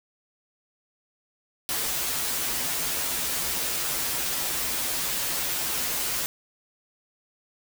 white noise with comb filter, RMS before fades -28 dBFS, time 1.69-6.26 s, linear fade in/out 0 ms, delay 10 ms, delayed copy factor -0.75, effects none

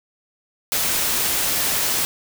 white noise, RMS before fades -21 dBFS, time 0.72-2.05 s, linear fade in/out 0 ms, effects none

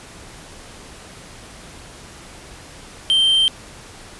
triangle tone, 3136 Hz, G7, in tune, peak -11 dBFS, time 3.1-3.48 s, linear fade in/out 0 ms, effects pink hiss -40 dBFS RMS until 4.19 s + resampled to 24000 Hz

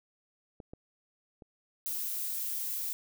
clicks, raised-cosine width 2 ms, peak -31 / -32 / -36 dBFS, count 3, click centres 0.602 / 0.735 / 1.422 s
violet noise, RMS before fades -35 dBFS, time 1.86-2.93 s, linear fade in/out 0 ms
effects none

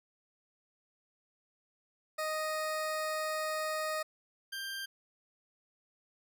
20% pulse tone pair in turn, 622.3 / 1583.1 Hz, D#5 / G6, 0 / +17 cents, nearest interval octave + major third, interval 1617 cents, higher second, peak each -28 / -33 dBFS, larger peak first, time 2.18-4.03 / 4.52-4.86 s, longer first, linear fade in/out 10 ms, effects none

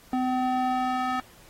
square tone with band-pass filter sweep, 254.8 Hz, C4, 46 cents flat, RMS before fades -26 dBFS, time 0.13-1.2 s, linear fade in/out 2 ms, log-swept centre 520 to 1200 Hz, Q 1.7, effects pink hiss -54 dBFS RMS until 1.49 s + AAC 48 kbps

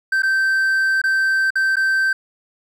triangle tone with dropouts, 1556 Hz, G6, 13 cents flat, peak -13 dBFS, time 0.12-2.13 s, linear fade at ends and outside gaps 5 ms, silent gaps 0.222-0.232 / 1.017-1.038 / 1.505-1.555 / 1.758-1.767 s, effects none

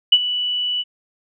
sine tone with ADSR envelope, 2960 Hz, F#7, in tune, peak -5 dBFS, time 0.12-0.84 s, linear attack 7 ms, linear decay 51 ms, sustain -14 dB, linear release 36 ms, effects none

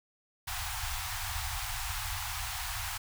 pink band-stop noise, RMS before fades -36 dBFS, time 0.47-2.98 s, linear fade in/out 10 ms, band 110 to 710 Hz, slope 96 dB/octave, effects none

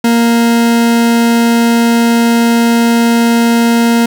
40% pulse tone, 233.1 Hz, A#3, in tune, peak -6 dBFS, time 0.04-4.06 s, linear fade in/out 5 ms, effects none

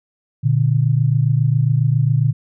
sine tone pair together, 119.48 / 146.83 Hz, A#2 / D3, +43 / 0 cents, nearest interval major third, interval 357 cents, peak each -15 / -16 dBFS, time 0.43-2.33 s, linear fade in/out 20 ms, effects none

